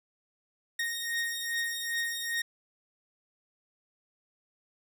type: beating tone pair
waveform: sawtooth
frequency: 1859 / 1861.5 Hz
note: A#6 / A#6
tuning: -5 / -3 cents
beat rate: 2.5 Hz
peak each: -29 / -32 dBFS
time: 0.79-2.42 s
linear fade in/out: 5 ms
effects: none